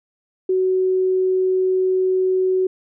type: tone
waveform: sine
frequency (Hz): 373.4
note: F#4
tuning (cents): +16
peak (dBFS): -15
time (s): 0.49-2.67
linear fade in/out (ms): 5
effects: none